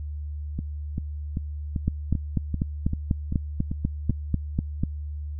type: two click trains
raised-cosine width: 5 ms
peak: -10 / -15 dBFS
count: 13 / 10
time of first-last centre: 1.88-4.836 / 0.59-4.106 s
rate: 4.06 / 2.56 Hz
effects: added 74 Hz sine -30 dBFS peak until 5.39 s